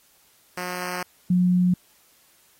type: tone pair in turn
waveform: 5% pulse / sine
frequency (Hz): 180 / 180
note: F#3 / F#3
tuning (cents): -47 / -47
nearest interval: unison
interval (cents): 0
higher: neither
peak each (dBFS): -17 / -16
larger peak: second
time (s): 0.57-1.03 / 1.3-1.74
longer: first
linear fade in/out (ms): 5
effects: white hiss -59 dBFS RMS until 2.59 s + AAC 48 kbps